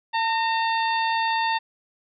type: harmonic tone with a mistuned harmonic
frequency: 901 Hz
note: A5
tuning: 41 cents sharp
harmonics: 1 / 2 / 3 / 4 / 5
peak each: -22 / -28 / -32 / -34 / -36 dBFS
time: 0.13-1.59 s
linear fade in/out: 20 ms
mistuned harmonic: 2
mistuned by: +35 cents
effects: none